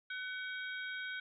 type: harmonic tone with a mistuned harmonic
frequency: 753 Hz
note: F#5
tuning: 30 cents sharp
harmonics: 2 / 3 / 4 / 5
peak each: -40 / -47 / -49 / -52 dBFS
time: 0.1-1.2 s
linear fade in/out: 5 ms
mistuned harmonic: 4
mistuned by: +130 cents
effects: none